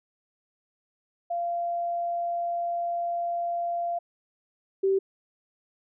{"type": "tone pair in turn", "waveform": "sine", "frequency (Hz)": [690, 387.2], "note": ["F5", "G4"], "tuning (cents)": [-21, -21], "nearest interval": "minor seventh", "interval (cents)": 1000, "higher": "first", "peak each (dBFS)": [-26, -20], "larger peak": "second", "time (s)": [[1.3, 3.99], [4.83, 4.99]], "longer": "first", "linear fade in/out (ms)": 10, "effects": []}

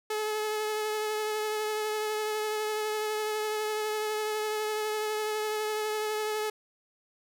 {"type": "tone with vibrato", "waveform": "sawtooth", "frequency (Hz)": 428.2, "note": "A4", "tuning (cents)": -47, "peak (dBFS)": -25, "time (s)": [0.1, 6.5], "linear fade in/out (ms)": 5, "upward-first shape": "triangle", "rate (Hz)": 12, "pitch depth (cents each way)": 20, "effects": []}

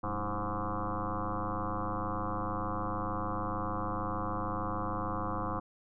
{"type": "tone with frequency modulation", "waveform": "sine", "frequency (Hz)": 523.3, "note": "C5", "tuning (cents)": 0, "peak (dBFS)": -31, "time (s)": [0.03, 5.6], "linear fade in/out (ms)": 10, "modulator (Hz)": 102, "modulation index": 7.1, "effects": []}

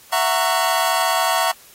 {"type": "chord", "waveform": "sawtooth", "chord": "F# dominant seventh", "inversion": "third", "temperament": "just", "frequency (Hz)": [666, 740, 925, 1110], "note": ["E5", "F#5", "A#5", "C#6"], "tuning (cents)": [18, 0, -14, 2], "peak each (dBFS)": -18, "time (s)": [0.12, 1.52], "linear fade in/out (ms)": 10, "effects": ["white hiss -47 dBFS RMS until 1.74 s", "AAC 48 kbps"]}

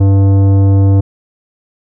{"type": "tone with tanh clipping", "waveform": "sine", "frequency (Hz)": 98, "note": "G2", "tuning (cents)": 0, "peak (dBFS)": -7, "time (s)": [0, 1.01], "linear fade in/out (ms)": 10, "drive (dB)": 13, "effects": []}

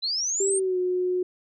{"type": "linear sweep", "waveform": "sine", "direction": "up", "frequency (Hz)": [3925, 8900], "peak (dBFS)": -24, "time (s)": [0.02, 0.6], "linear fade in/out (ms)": 20}
{"type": "tone with pitch glide", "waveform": "sine", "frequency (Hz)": [392, 363.6], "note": ["G4", "F#4"], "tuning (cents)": [0, -30], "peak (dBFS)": -22, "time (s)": [0.4, 1.23], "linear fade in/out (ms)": 5, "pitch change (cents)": -130, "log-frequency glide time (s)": [0.51, 0.78]}
{"effects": []}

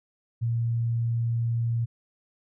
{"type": "tone", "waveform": "sine", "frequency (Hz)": 116.54, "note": "A#2", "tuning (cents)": 0, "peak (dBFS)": -23, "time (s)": [0.41, 1.86], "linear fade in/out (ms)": 20, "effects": []}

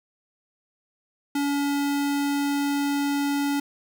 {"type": "tone", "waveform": "square", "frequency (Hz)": 284.2, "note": "C#4", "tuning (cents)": 43, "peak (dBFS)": -23, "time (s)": [1.35, 3.6], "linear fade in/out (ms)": 5, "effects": ["9-bit"]}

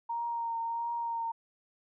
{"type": "tone with vibrato", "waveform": "sine", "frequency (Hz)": 929, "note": "A#5", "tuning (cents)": -6, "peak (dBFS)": -31, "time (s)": [0.09, 1.32], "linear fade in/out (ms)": 10, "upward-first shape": "triangle", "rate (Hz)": 1.5, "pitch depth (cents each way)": 24, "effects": []}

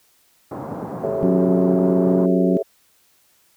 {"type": "band-pass noise", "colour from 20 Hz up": "pink", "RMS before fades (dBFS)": -30, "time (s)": [0.51, 2.26], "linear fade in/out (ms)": 5, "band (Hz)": [130, 1000], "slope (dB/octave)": 24}
{"type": "chord", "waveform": "sine", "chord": "A dominant seventh", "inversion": "third", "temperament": "equal with one note detuned", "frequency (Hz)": [392, 440, 554.4, 657], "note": ["G4", "A4", "C#5", "E5"], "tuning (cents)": [0, 0, 0, -6], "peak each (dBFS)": -26, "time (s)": [1.03, 2.63], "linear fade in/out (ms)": 10}
{"type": "harmonic tone", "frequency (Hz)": 91.3, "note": "F#2", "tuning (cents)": -23, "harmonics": [2, 3, 4], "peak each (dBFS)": [-18, -20, -21], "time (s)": [1.23, 2.57], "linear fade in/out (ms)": 0}
{"effects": ["white hiss -59 dBFS RMS until 3.56 s"]}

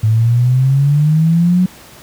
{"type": "exponential sweep", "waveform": "sine", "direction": "up", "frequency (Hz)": [107.7, 185], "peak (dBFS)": -8, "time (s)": [0.03, 1.66], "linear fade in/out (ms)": 5, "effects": ["pink hiss -39 dBFS RMS until 2.02 s", "high-pass 60 Hz 12 dB/octave"]}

